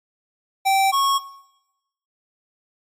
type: tone pair in turn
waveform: square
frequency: 777 / 1098.8 Hz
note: G5 / C#6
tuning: -16 / -16 cents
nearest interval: tritone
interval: 600 cents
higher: second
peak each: -16 / -18 dBFS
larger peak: first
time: 0.65-0.92 / 0.92-1.19 s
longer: neither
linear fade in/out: 20 ms
effects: noise-tail reverb RT60 0.9 s tail -18 dB re dry + AAC 48 kbps